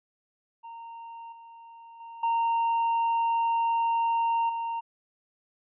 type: tone with level steps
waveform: triangle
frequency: 923 Hz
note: A#5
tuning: 17 cents flat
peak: -38 / -44 / -39 / -21 / -27 dBFS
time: 0.63-4.81 s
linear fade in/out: 20 ms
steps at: 1.32 / 2 / 2.23 / 4.49 s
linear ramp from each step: 5 ms
effects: resampled to 8000 Hz